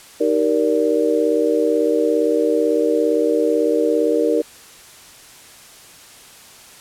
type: chord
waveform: sine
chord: Eb major seventh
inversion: none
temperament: just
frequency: 311.1 / 388.9 / 466.7 / 583.4 Hz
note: Eb4 / G4 / Bb4 / D5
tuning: 0 / -14 / +2 / -12 cents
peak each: -20 / -23 / -17 / -22 dBFS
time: 0.2-4.42 s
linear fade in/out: 10 ms
effects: white hiss -43 dBFS RMS until 6.8 s + low-pass 11000 Hz 12 dB/octave